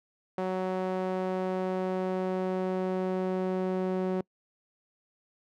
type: tone with band-pass filter sweep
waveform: sawtooth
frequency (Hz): 186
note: F#3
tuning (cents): +9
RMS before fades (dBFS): -30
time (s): 0.38-4.21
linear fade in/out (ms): 2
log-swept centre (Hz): 580 to 380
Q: 1.1
effects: noise-tail reverb RT60 0.1 s tail -26 dB re dry